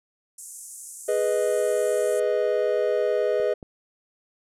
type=band-pass noise; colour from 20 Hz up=pink; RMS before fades=-41 dBFS; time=0.38-2.2 s; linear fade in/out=5 ms; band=6800 to 11000 Hz; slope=48 dB/octave
type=chord; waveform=triangle; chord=G# minor; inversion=none; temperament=equal; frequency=415.3 / 493.9 / 622.3 Hz; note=G#4 / B4 / D#5; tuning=0 / 0 / 0 cents; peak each=-23 dBFS; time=1.08-3.54 s; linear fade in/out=10 ms
type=clicks; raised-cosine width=2 ms; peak=-33 / -27 dBFS; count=2; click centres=3.4 / 3.628 s
effects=none